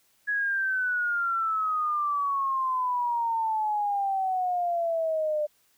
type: exponential sweep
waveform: sine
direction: down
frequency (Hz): 1682 to 595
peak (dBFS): -24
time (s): 0.27-5.47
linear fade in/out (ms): 20
effects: white hiss -66 dBFS RMS until 5.77 s